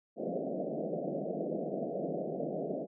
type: band-pass noise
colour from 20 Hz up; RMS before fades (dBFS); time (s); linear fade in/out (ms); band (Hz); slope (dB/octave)
white; -36; 0.16-2.87; 50; 150 to 690; 96
effects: none